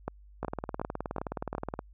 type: two click trains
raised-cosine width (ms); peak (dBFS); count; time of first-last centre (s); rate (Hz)
1; -18 / -19; 5 / 27; 0.08-1.551 / 0.43-1.791; 2.72 / 19.1
effects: added 50 Hz sine -51 dBFS peak until 1.93 s